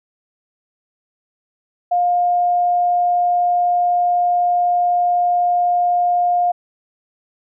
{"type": "tone", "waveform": "sine", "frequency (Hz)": 708, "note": "F5", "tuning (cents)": 23, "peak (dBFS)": -13, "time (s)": [1.91, 6.52], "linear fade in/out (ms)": 10, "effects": []}